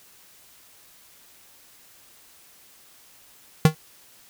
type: tone with exponential decay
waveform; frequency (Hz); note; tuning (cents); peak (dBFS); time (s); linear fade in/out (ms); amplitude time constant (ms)
square; 156.5; D#3; +10; -8; 3.65-3.75; 2; 20
effects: white hiss -53 dBFS RMS until 4.29 s